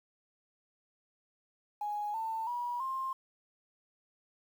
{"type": "tone with pitch steps", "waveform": "triangle", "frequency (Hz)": [832, 894, 966, 1058], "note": ["G#5", "A5", "B5", "C6"], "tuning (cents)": [3, 27, -39, 19], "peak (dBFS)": -29, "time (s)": [1.81, 3.13], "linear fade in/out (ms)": 5, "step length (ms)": 330, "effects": ["tanh soft clip ceiling -31 dBFS", "10-bit"]}